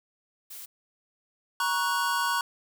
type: noise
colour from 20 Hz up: blue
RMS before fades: -42 dBFS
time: 0.5-0.66 s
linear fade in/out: 10 ms
type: chord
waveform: square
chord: F# major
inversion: first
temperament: equal with one note detuned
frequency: 946.4 / 1108.7 / 1480 Hz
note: A#5 / C#6 / F#6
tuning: +26 / 0 / 0 cents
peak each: -30 dBFS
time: 1.6-2.41 s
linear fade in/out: 2 ms
effects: none

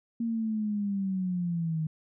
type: linear sweep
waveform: sine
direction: down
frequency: 233.1 to 155.1 Hz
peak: -27 dBFS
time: 0.2-1.87 s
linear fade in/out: 5 ms
effects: none

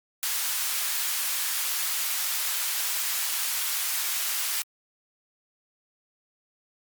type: high-pass noise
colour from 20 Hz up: white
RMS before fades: -28 dBFS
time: 0.23-4.62 s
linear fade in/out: 0 ms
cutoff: 1100 Hz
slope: 12 dB/octave
effects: Opus 48 kbps

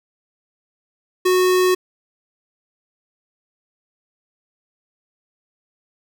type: tone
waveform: square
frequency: 367.3 Hz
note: F#4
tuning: 13 cents flat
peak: -14 dBFS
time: 1.25-1.75 s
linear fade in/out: 10 ms
effects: none

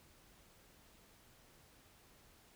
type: silence
effects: pink hiss -65 dBFS RMS until 2.55 s

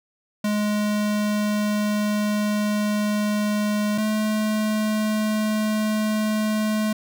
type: tone pair in turn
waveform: square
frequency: 209.3 / 214.7 Hz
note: G#3 / A3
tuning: +14 / -42 cents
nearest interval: unison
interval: 44 cents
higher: second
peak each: -21 dBFS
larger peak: neither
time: 0.44-3.98 / 3.98-6.93 s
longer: first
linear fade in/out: 5 ms
effects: none

